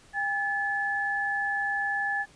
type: tone pair together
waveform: sine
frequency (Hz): 805 / 1724.1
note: G5 / A6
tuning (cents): +46 / -36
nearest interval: octave + minor second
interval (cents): 1318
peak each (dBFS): -31 / -27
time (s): 0.13-2.26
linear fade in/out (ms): 50
effects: pink hiss -56 dBFS RMS until 2.35 s + resampled to 22050 Hz